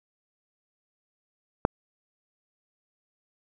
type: click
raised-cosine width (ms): 1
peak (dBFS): -5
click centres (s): 1.651
effects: none